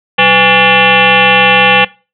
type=tone with frequency modulation; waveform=sine; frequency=1760 Hz; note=A6; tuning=in tune; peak=-4 dBFS; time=0.18-1.85 s; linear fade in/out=10 ms; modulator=314 Hz; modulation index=4.3; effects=noise-tail reverb RT60 0.3 s tail -20 dB re dry